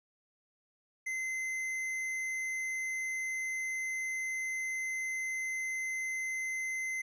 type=tone with tanh clipping; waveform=sine; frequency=2061 Hz; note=C7; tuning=27 cents flat; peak=-35 dBFS; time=1.06-7.02 s; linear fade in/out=10 ms; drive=11 dB; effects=none